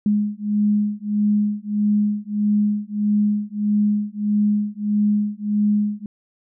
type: beating tone pair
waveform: sine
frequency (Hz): 207.4 / 209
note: G#3 / G#3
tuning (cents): -2 / +11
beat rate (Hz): 1.6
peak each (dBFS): -20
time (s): 0.06-6.06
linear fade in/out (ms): 2
effects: none